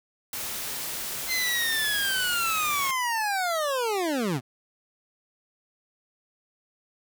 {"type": "noise", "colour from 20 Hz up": "white", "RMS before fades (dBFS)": -33, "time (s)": [0.33, 2.91], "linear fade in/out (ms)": 2}
{"type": "linear sweep", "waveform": "25% pulse", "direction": "down", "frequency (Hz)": [2093, 112.3], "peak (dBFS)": -21, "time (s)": [1.27, 4.41], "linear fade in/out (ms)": 50}
{"effects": []}